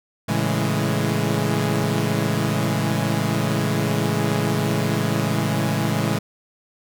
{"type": "chord", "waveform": "sawtooth", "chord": "A major seventh", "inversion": "none", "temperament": "equal with one note detuned", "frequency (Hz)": [111.34, 138.59, 164.81, 207.7], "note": ["A2", "C#3", "E3", "G#3"], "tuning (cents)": [21, 0, 0, 0], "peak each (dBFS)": -21, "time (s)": [0.28, 6.19], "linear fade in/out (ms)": 10, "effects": []}